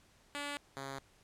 5% pulse tone pair in turn, 287.9 / 136.3 Hz, D4 / C#3, -34 / -29 cents, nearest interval octave + minor second, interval 1295 cents, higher first, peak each -27 / -30 dBFS, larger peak first, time 0.35-0.57 / 0.77-0.99 s, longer neither, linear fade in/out 0 ms, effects pink hiss -66 dBFS RMS until 1.23 s + low-pass 10000 Hz 12 dB/octave

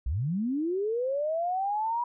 sine linear sweep, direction up, 52 to 971 Hz, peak -26 dBFS, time 0.06-2.04 s, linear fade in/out 5 ms, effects none

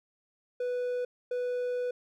triangle tone bursts at uneven times, 493.9 Hz, B4, in tune, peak -27 dBFS, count 2, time 0.6-1.05 / 1.31-1.91 s, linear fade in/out 5 ms, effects none

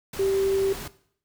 sine tone in noise, 389.1 Hz, G4, 13 cents flat, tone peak -20 dBFS, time 0.19-0.73 s, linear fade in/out 5 ms, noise pink, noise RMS -37 dBFS, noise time 0.13-0.88 s, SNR +14 dB, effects noise-tail reverb RT60 0.6 s tail -17 dB re dry

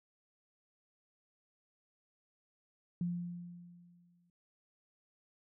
sine tone with exponential decay, 174.5 Hz, F3, 1 cent flat, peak -31 dBFS, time 3.01-4.3 s, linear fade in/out 2 ms, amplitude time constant 280 ms, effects none

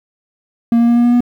triangle tone with pitch steps, 233.1 / 235 / 236.9 / 238.8 / 240.8 / 242.7 Hz, A#3 / A#3 / A#3 / A#3 / B3 / B3, 0 / +14 / +28 / +42 / -44 / -30 cents, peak -6 dBFS, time 0.72-1.206 s, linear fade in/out 2 ms, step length 81 ms, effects 8-bit

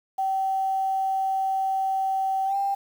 sine tone with pitch glide, 770 to 792.1 Hz, G5 to G5, -31 to +18 cents, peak -22 dBFS, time 0.18-2.75 s, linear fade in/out 10 ms, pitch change +49 cents, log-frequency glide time 2.45-2.56 s, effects 8-bit

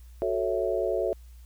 sine chord, F# minor seventh, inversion none, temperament equal, 370 / 440 / 554.4 / 659.3 Hz, F#4 / A4 / C#5 / E5, 0 / 0 / 0 / 0 cents, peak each -30 dBFS, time 0.22-1.13 s, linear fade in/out 0 ms, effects added 60 Hz sine -45 dBFS peak until 1.45 s + white hiss -63 dBFS RMS until 1.45 s

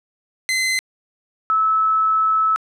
sawtooth / sine tone pair in turn, 2054 / 1302.2 Hz, C7 / E6, -33 / -22 cents, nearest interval minor sixth, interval 789 cents, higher first, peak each -14 dBFS, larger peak neither, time 0.49-0.79 / 1.5-2.56 s, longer second, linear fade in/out 0 ms, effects low-pass 11000 Hz 12 dB/octave

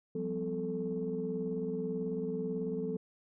sine tone cluster, 176.2 / 194.4 / 252.4 / 438.6 Hz, F3 / G3 / B3 / A4, +16 / -14 / +38 / -6 cents, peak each -38 / -40 / -39 / -35 dBFS, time 0.15-2.97 s, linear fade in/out 5 ms, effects tanh soft clip ceiling -24 dBFS

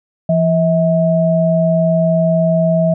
sine tone pair together, 168.9 / 644 Hz, E3 / E5, +42 / -41 cents, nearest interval octave + major seventh, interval 2317 cents, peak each -13 dBFS, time 0.29-2.94 s, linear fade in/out 5 ms, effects none

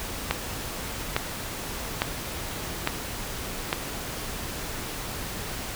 click train, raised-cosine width 0.3 ms, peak -6 dBFS, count 5, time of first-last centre 0.31-3.729 s, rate 1.17 Hz, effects pink hiss -34 dBFS RMS until 5.75 s

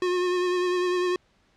square tone with vibrato, 360 Hz, F#4, 47 cents flat, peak -23 dBFS, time 0.02-1.16 s, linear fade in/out 2 ms, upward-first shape sine, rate 10 Hz, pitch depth 25 cents each way, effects pink hiss -64 dBFS RMS until 1.56 s + low-pass 5000 Hz 12 dB/octave

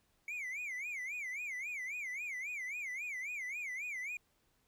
triangle tone with vibrato, 2217 Hz, C#7, in tune, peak -37 dBFS, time 0.28-4.17 s, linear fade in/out 2 ms, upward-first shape sine, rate 3.7 Hz, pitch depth 200 cents each way, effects pink hiss -75 dBFS RMS until 4.67 s

